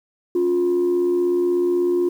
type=tone pair together; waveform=sine; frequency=277.4 / 353.7 Hz; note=C#4 / F4; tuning=+1 / +22 cents; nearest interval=major third; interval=421 cents; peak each=-25 / -15 dBFS; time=0.35-2.09 s; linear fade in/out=5 ms; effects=tanh soft clip ceiling -13 dBFS + 8-bit